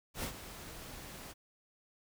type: noise with ADSR envelope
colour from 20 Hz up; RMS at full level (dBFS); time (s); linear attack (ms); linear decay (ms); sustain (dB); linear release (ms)
pink; -37; 0.14-1.34; 88; 91; -11; 29
effects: none